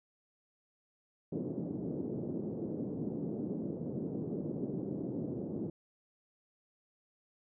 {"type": "band-pass noise", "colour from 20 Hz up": "pink", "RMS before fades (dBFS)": -38, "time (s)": [1.32, 5.7], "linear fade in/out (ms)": 5, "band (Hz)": [150, 420], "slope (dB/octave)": 24, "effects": []}